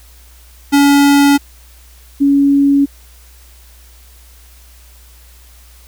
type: tone pair in turn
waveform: square / sine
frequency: 283.3 / 280.5 Hz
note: C#4 / C#4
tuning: +38 / +21 cents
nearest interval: unison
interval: 17 cents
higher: first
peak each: -7 dBFS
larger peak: neither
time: 0.72-1.38 / 2.2-2.86 s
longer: neither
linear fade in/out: 20 ms
effects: added 60 Hz sine -40 dBFS peak until 5.87 s + white hiss -46 dBFS RMS until 5.87 s